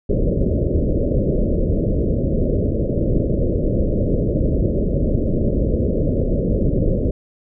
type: low-pass noise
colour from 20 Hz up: pink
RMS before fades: -18 dBFS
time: 0.09-7.11 s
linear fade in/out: 5 ms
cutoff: 600 Hz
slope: 96 dB/octave
effects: none